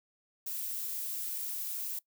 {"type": "noise", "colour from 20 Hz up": "violet", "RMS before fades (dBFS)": -37, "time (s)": [0.46, 1.99], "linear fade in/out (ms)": 5, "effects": ["noise-tail reverb RT60 0.1 s tail -21 dB re dry"]}